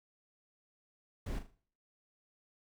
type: noise with echo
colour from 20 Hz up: brown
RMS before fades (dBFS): -37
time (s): 1.26-1.39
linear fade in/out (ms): 5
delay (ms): 39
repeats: 4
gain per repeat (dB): -9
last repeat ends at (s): 1.546
effects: noise-tail reverb RT60 0.5 s tail -20 dB re dry